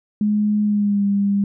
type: tone with pitch glide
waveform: sine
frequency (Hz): 209.6 to 200.4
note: G#3 to G3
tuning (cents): +16 to +38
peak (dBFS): -15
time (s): 0.21-1.44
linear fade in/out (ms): 2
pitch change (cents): -78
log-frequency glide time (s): 0.63-1.05
effects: none